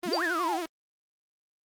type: tone with vibrato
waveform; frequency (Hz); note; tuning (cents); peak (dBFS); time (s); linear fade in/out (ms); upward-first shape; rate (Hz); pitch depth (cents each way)
sawtooth; 339.5; F4; -49; -27; 0.03-0.66; 5; sine; 11; 110
type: exponential two-way sweep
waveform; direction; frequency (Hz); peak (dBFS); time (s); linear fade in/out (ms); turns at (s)
sine; up then down; 146.1 to 1864.7 to 681; -27; 0.05-0.6; 50; 0.23
type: tone with exponential decay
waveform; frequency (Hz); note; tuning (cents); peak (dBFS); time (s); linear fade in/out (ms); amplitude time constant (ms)
sine; 4699; D8; 0; -23; 0.13-0.24; 1; 23
effects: Opus 24 kbps